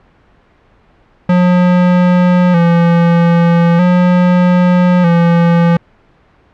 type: tone with vibrato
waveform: square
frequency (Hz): 174.61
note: F3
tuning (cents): 0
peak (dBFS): -7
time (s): 1.29-5.77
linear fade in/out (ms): 5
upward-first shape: square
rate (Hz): 0.4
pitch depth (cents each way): 45
effects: pink hiss -49 dBFS RMS until 6.53 s + low-pass 2000 Hz 12 dB/octave